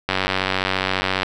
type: click train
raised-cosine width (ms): 0.3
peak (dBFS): -3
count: 109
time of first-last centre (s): 0.09-1.232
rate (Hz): 94.6
effects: none